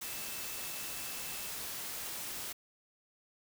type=tone in noise; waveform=sine; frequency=2637 Hz; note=E7; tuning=in tune; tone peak=-51 dBFS; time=0.03-1.5 s; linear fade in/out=10 ms; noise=white; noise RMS=-41 dBFS; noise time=0.01-2.53 s; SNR=-13 dB; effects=none